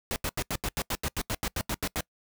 pink noise bursts, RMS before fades -30 dBFS, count 15, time 0.11-2.007 s, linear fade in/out 0 ms, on 49 ms, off 83 ms, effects noise-tail reverb RT60 0.1 s tail -24 dB re dry

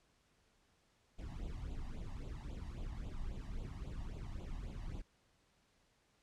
brown noise with flanger, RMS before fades -44 dBFS, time 1.18-5.02 s, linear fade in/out 10 ms, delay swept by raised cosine 0.27 to 1.08 ms, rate 3.7 Hz, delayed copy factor +0.95, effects pink hiss -74 dBFS RMS until 6.22 s + low-pass 8000 Hz 12 dB/octave

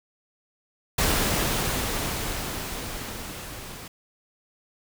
pink noise with level ramp, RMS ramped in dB -22 to -40 dBFS, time 0.98-3.88 s, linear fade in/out 5 ms, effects none

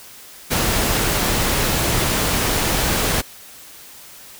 pink noise, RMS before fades -19 dBFS, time 0.5-3.22 s, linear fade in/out 20 ms, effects white hiss -41 dBFS RMS until 4.39 s

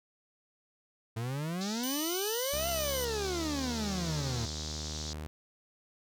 40% pulse exponential two-way sweep, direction up then down, 110 to 698.5 to 110 Hz, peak -32 dBFS, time 1.16-4.46 s, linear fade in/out 10 ms, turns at 2.69 s
pink band-pass noise, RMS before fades -42 dBFS, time 1.61-5.13 s, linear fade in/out 0 ms, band 3600 to 6800 Hz, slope 48 dB/octave
5% pulse tone with vibrato, 2999 Hz, F#7, 23 cents sharp, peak -28 dBFS, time 1.83-3.05 s, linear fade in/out 5 ms, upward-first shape triangle, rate 4.1 Hz, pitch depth 9 cents each way
sawtooth tone with pitch glide, 67 to 76.52 Hz, C2 to D#2, +42 to -28 cents, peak -34 dBFS, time 2.53-5.27 s, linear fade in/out 0 ms, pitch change +230 cents, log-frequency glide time 2.75-3.67 s
effects none

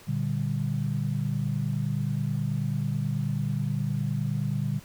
sine chord, G minor, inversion first, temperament just, 117.6 / 147 / 196 Hz, Bb2 / D3 / G3, +16 / +2 / 0 cents, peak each -30 / -28 / -32 dBFS, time 0.07-4.8 s, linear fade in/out 20 ms, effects pink hiss -51 dBFS RMS until 4.84 s

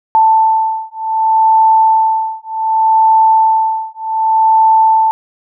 sine beating tone pair, 884 / 884.66 Hz, A5 / A5, +8 / +9 cents, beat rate 0.66 Hz, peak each -11 dBFS, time 0.15-5.11 s, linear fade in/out 0 ms, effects none

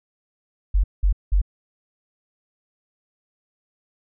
sine tone bursts, 47.01 Hz, F#1, 28 cents sharp, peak -14 dBFS, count 3, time 0.74-1.417 s, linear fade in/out 10 ms, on 99 ms, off 190 ms, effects none

